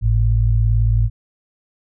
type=tone pair together; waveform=sine; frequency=51.91 / 110 Hz; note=G#1 / A2; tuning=0 / 0 cents; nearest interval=octave + minor second; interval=1300 cents; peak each=-15 dBFS; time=0.01-1.1 s; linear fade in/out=50 ms; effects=none